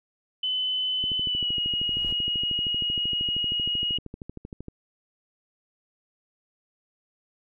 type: tone with pitch glide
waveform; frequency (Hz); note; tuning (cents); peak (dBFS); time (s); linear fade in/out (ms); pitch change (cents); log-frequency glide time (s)
sine; 3022 to 2889; F#7 to F#7; +36 to -42; -24; 0.43-3.98; 5; -78; 1.19-1.57
type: click train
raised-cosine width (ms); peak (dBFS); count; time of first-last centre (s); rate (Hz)
3; -24; 48; 1.04-4.683; 12.9
type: noise with exponential growth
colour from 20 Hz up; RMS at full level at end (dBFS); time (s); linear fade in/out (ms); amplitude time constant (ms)
brown; -38; 1.52-2.12; 1; 130
effects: none

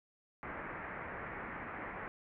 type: low-pass noise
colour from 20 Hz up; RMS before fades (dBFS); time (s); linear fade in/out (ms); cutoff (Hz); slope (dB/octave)
white; -44; 0.43-2.08; 0; 2100; 48
effects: none

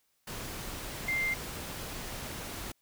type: tone in noise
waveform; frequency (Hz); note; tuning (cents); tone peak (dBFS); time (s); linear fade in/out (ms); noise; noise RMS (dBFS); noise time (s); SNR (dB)
sine; 2096; C7; +2; -28; 1.08-1.34; 5; pink; -40; 0.27-2.72; +9
effects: white hiss -74 dBFS RMS until 2.81 s

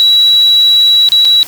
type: tone with dropouts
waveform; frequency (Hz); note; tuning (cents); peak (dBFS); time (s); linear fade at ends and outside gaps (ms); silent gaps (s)
sine; 3905; B7; -20; -4; 0-1.43; 0; 1.088-1.12 / 1.249-1.253
effects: white hiss -29 dBFS RMS until 1.47 s

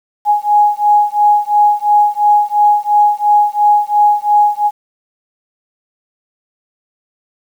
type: beating tone pair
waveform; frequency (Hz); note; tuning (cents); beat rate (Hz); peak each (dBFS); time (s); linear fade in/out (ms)
sine; 830.6 / 833.5; G#5 / G#5; 0 / +6; 2.9; -11; 0.25-4.71; 50
effects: 7-bit

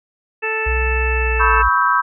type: harmonic tone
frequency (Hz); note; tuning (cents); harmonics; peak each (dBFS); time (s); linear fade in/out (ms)
440; A4; 0; 1 / 2 / 3 / 4 / 5 / 6; -24 / -28 / -30 / -24 / -33 / -22; 0.42-1.63; 20
type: tone with pitch glide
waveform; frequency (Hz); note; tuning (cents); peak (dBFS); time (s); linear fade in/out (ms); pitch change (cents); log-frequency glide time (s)
sine; 62.2 to 56.38; B1 to A1; +13 to +43; -17; 0.66-1.69; 10; -170; 1.16-1.51
type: chord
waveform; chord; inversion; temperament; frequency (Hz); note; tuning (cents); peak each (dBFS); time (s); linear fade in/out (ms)
sine; C# half-diminished seventh; third; equal with one note detuned; 987.8 / 1108.7 / 1289.9 / 1568; B5 / C#6 / E6 / G6; 0 / 0 / -38 / 0; -18; 1.39-2.02; 20
effects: none

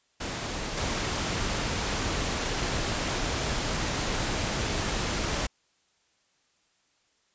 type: noise with level steps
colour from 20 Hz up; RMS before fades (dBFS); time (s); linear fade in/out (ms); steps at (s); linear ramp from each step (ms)
pink; -33 / -29; 0.2-5.47; 10; 0.77; 5
effects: white hiss -69 dBFS RMS until 7.34 s + resampled to 16000 Hz

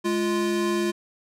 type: tone pair together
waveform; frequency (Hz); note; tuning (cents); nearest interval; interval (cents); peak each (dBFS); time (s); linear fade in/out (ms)
square; 209 / 347.3; G#3 / F4; +11 / -10; major sixth; 879; -28 / -24; 0.04-0.92; 20
effects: low-pass 11000 Hz 12 dB/octave

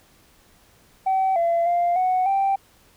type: tone with pitch steps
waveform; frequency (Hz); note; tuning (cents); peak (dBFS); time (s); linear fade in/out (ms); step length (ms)
sine; 764 / 679 / 697 / 740 / 783; G5 / F5 / F5 / F#5 / G5; -45 / -49 / -4 / 0 / -2; -16; 1.06-2.56; 10; 300
effects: tanh soft clip ceiling -15 dBFS + pink hiss -56 dBFS RMS until 2.96 s

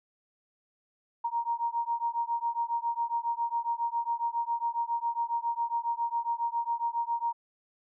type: beating tone pair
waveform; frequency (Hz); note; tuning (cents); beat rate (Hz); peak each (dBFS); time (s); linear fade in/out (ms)
sine; 932.3 / 939.6; A#5 / A#5; 0 / +13; 7.3; -31; 1.24-7.33; 10
effects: none

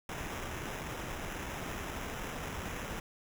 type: noise with sample-and-hold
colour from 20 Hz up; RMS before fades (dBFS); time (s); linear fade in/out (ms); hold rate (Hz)
pink; -40; 0.09-3; 2; 4410
effects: none

